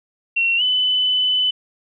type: tone with pitch glide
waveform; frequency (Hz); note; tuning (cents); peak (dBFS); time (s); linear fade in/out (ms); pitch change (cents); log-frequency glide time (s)
sine; 2728 to 3009; F7 to F#7; -41 to +28; -15; 0.36-1.51; 10; +169; 0.57-0.62
effects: none